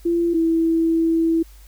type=tone pair in turn; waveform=sine; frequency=340.5 / 328.3 Hz; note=F4 / E4; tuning=-44 / -7 cents; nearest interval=minor second; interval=63 cents; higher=first; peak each=-16 / -15 dBFS; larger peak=second; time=0.05-0.34 / 0.34-1.43 s; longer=second; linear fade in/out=10 ms; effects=added 50 Hz sine -42 dBFS peak until 1.67 s + white hiss -53 dBFS RMS until 1.67 s